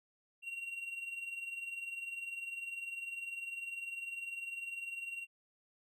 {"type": "tone with tremolo", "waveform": "triangle", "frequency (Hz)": 2749, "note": "F7", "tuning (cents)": -28, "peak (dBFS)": -36, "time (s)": [0.42, 5.27], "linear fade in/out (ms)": 50, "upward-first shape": "sine", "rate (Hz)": 20, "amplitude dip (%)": 60, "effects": []}